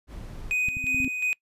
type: noise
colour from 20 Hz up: brown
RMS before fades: -38 dBFS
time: 0.07-0.55 s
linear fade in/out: 50 ms
type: tone with tremolo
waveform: triangle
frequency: 2497 Hz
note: D#7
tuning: 6 cents sharp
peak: -21 dBFS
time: 0.51-1.33 s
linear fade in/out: 0 ms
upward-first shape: square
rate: 2.8 Hz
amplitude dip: 50%
type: tone with exponential growth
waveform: sine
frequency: 261.6 Hz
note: C4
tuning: in tune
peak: -25 dBFS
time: 0.57-1.08 s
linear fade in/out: 2 ms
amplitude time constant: 110 ms
type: clicks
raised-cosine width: 5 ms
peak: -24 dBFS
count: 6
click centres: 0.685 / 0.769 / 0.842 / 0.946 / 1.002 / 1.046 s
effects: noise-tail reverb RT60 0.1 s tail -24 dB re dry + resampled to 32000 Hz